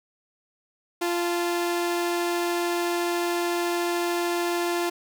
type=tone pair together; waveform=sawtooth; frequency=346.9 / 874.1 Hz; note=F4 / A5; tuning=-12 / -12 cents; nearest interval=octave + major third; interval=1600 cents; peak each=-20 / -31 dBFS; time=1.01-4.9 s; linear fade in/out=10 ms; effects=none